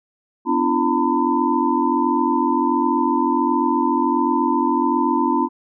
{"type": "tone cluster", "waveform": "sine", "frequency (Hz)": [250.5, 291.9, 339.5, 909, 1003], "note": ["B3", "D4", "F4", "A#5", "B5"], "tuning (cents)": [25, -10, -49, -44, 26], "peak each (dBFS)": -22, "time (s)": [0.45, 5.49], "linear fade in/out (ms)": 50, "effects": []}